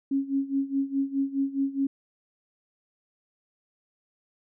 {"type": "tone with tremolo", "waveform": "sine", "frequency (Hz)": 274.2, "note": "C#4", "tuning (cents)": -19, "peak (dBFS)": -21, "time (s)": [0.11, 1.87], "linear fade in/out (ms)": 5, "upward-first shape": "sine", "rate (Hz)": 4.8, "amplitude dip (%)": 85, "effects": []}